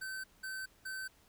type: tone bursts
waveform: square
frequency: 1538 Hz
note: G6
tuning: 33 cents flat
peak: -40 dBFS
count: 3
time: 0.01-1.08 s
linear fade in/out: 10 ms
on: 230 ms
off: 190 ms
effects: pink hiss -66 dBFS RMS until 1.28 s